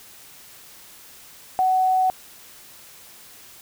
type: tone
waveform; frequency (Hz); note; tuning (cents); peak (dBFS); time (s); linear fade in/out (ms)
sine; 748; F#5; +19; -16; 1.59-2.1; 0
effects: white hiss -46 dBFS RMS until 3.61 s